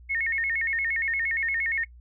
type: tone with vibrato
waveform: sine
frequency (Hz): 2000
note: B6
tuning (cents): +21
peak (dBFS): -24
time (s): 0.09-1.85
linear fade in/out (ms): 20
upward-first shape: square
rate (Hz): 8.6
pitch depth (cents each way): 150
effects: noise-tail reverb RT60 0.1 s tail -23 dB re dry + added 60 Hz sine -46 dBFS peak until 2 s